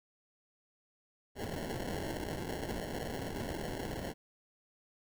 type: noise with sample-and-hold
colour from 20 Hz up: blue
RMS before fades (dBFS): -39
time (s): 1.35-4.14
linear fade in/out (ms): 50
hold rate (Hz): 1225
effects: none